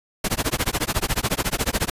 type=noise with tremolo; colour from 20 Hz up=pink; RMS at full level=-20 dBFS; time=0.24-1.9 s; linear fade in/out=5 ms; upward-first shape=sine; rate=14 Hz; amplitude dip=100%; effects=resampled to 32000 Hz